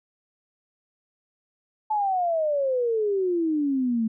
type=exponential sweep; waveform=sine; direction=down; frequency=873 to 218 Hz; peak=-21 dBFS; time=1.9-4.08 s; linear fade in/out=10 ms; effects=none